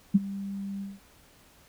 sine tone with ADSR envelope, 197.5 Hz, G3, 13 cents sharp, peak -13 dBFS, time 0.14-1 s, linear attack 14 ms, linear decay 30 ms, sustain -19 dB, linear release 190 ms, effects pink hiss -58 dBFS RMS until 1.68 s

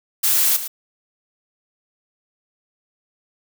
blue noise with echo, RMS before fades -17 dBFS, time 0.23-0.57 s, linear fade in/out 10 ms, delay 110 ms, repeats 1, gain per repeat -11 dB, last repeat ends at 0.68 s, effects none

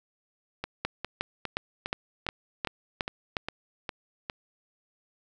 two click trains, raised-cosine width 0.3 ms, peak -12 / -16 dBFS, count 8 / 10, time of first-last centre 0.85-3.368 / 0.64-4.299 s, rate 2.78 / 2.46 Hz, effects none

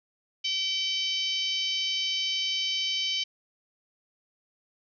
harmonic tone, 767 Hz, G5, 38 cents flat, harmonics 3 / 4 / 5 / 6 / 7 / 8, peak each -36 / -28 / -37 / -35 / -37 / -42 dBFS, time 0.44-3.24 s, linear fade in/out 10 ms, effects none

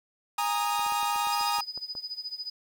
45% pulse chord, Ab suspended second, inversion none, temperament equal with one note detuned, 823.9 / 932.3 / 1244.5 Hz, Ab5 / Bb5 / Eb6, -14 / 0 / 0 cents, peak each -30 / -30 / -31 dBFS, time 0.38-1.61 s, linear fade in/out 5 ms
clicks, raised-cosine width 1 ms, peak -32 dBFS, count 10, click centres 0.794 / 0.864 / 0.922 / 1.03 / 1.16 / 1.271 / 1.411 / 1.586 / 1.776 / 1.952 s
sine tone with tremolo, 4978 Hz, D#8, in tune, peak -31 dBFS, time 1.32-2.5 s, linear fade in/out 5 ms, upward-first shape sine, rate 14 Hz, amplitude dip 85%
effects 10-bit

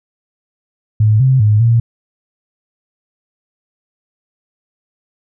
sine tone with pitch steps, 107.6 / 131.5 / 106 / 116.3 Hz, A2 / C3 / G#2 / A#2, -38 / +9 / +36 / -4 cents, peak -7 dBFS, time 1-1.8 s, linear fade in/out 5 ms, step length 200 ms, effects none

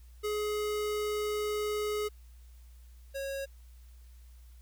square tone pair in turn, 420.7 / 547.7 Hz, G#4 / C#5, +22 / -21 cents, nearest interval perfect fourth, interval 457 cents, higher second, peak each -31 / -35 dBFS, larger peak first, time 0.23-2.09 / 3.14-3.46 s, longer first, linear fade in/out 20 ms, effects added 60 Hz sine -50 dBFS peak until 4.61 s + white hiss -67 dBFS RMS until 4.61 s

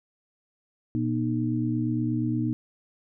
sine tone cluster, 121 / 239.6 / 308.1 Hz, B2 / A#3 / D#4, -35 / +48 / -17 cents, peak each -28 dBFS, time 0.95-2.53 s, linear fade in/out 0 ms, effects none

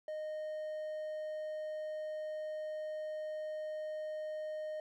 triangle tone, 617 Hz, D#5, 15 cents flat, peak -36 dBFS, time 0.08-4.8 s, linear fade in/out 2 ms, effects none

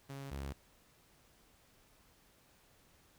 sawtooth tone pair in turn, 137.8 / 68.9 Hz, C#3 / C#2, -10 / -10 cents, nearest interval octave, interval 1200 cents, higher first, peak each -40 / -36 dBFS, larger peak second, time 0.09-0.31 / 0.31-0.53 s, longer neither, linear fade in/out 10 ms, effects pink hiss -67 dBFS RMS until 3.18 s

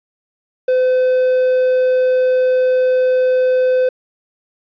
triangle tone, 510 Hz, C5, 44 cents flat, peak -9 dBFS, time 0.68-3.89 s, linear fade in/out 5 ms, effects resampled to 11025 Hz + 8-bit

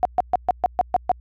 sine tone bursts, 727 Hz, F#5, 31 cents flat, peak -13 dBFS, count 8, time 0.03-1.116 s, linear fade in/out 0 ms, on 22 ms, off 130 ms, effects added 60 Hz sine -42 dBFS peak until 1.2 s

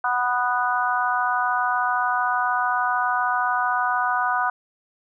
harmonic tone, 246.9 Hz, B3, in tune, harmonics 3 / 4 / 5 / 6, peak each -25 / -25 / -25 / -25 dBFS, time 0.04-4.5 s, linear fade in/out 5 ms, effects none

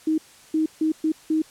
sine tone bursts at uneven times, 314.5 Hz, D#4, 19 cents sharp, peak -18 dBFS, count 5, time 0.07-0.18 / 0.54-0.66 / 0.81-0.92 / 1.04-1.12 / 1.3-1.42 s, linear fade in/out 5 ms, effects white hiss -50 dBFS RMS until 1.5 s + low-pass 10000 Hz 12 dB/octave

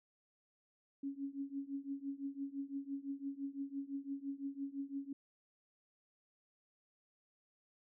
sine tone with tremolo, 277.2 Hz, C#4, in tune, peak -36 dBFS, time 1.03-5.13 s, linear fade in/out 5 ms, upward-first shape triangle, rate 5.9 Hz, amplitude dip 95%, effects none

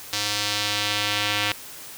square tone with band-pass filter sweep, 103.83 Hz, G#2, in tune, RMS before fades -25 dBFS, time 0.13-1.52 s, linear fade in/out 0 ms, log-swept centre 4800 to 2900 Hz, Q 1.4, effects white hiss -40 dBFS RMS until 1.97 s

